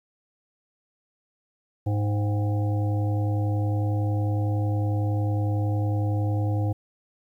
harmonic tone with a mistuned harmonic, 103.83 Hz, G#2, in tune, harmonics 1 / 3 / 5 / 7 / 8, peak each -22 / -32 / -36 / -39 / -40 dBFS, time 1.86-6.73 s, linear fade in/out 10 ms, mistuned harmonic 8, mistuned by -70 cents, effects 10-bit

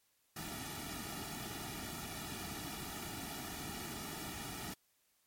pink noise with comb filter, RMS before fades -44 dBFS, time 0.36-4.74 s, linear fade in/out 5 ms, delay 1.9 ms, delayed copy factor -0.85, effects white hiss -75 dBFS RMS until 5.26 s + MP3 64 kbps

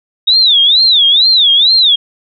sine tone with vibrato, 3684 Hz, A#7, 21 cents flat, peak -5 dBFS, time 0.27-1.96 s, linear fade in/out 10 ms, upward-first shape sine, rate 2.2 Hz, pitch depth 230 cents each way, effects none

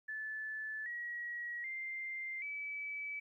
sine tone with pitch steps, 1741 / 1909.6 / 2094 / 2297 Hz, A6 / A#6 / C7 / D7, -19 / +41 / +1 / -39 cents, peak -39 dBFS, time 0.08-3.2 s, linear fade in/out 10 ms, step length 780 ms, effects 13-bit

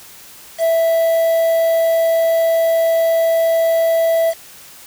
triangle tone with quantisation, 659.3 Hz, E5, in tune, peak -10 dBFS, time 0.58-4.34 s, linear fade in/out 50 ms, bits 5, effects white hiss -40 dBFS RMS until 4.86 s

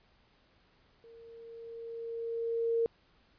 sine tone with level ramp, 460.7 Hz, A#4, 20 cents flat, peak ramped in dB -52 to -25 dBFS, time 1.04-2.86 s, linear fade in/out 0 ms, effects pink hiss -67 dBFS RMS until 3.38 s + resampled to 11025 Hz

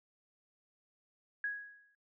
sine tone with exponential decay, 1661.2 Hz, G#6, in tune, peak -31 dBFS, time 1.44-1.95 s, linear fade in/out 2 ms, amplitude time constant 110 ms, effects noise-tail reverb RT60 0.1 s tail -21 dB re dry

